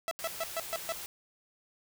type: tone bursts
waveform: sawtooth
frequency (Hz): 659.3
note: E5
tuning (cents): 0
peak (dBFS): -27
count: 6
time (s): 0.08-0.922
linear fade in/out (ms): 0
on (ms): 32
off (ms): 130
type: band-stop noise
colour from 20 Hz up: white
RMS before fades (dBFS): -42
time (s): 0.19-1.06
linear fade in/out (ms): 0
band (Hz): 210 to 310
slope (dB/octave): 96
effects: none

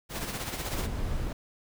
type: noise with tremolo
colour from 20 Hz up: pink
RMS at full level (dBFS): -33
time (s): 0.09-0.88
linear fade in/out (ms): 50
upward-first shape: sine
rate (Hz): 16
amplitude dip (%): 50
type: noise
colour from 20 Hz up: brown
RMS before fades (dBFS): -31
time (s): 0.73-1.33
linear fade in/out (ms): 5
effects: none

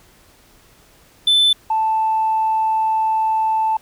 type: tone pair in turn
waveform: sine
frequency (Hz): 3520 / 880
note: A7 / A5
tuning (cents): 0 / 0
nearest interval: 2 octaves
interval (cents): 2400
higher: first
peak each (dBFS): -8 / -14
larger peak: first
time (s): 1.27-1.53 / 1.7-3.77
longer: second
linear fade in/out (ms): 5
effects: tanh soft clip ceiling -10 dBFS + pink hiss -51 dBFS RMS until 3.81 s

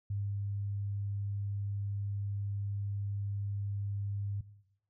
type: tone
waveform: sine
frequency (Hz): 100.7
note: G2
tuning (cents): +47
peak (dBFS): -32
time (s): 0.1-4.41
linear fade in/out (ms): 5
effects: noise-tail reverb RT60 0.8 s tail -18 dB re dry

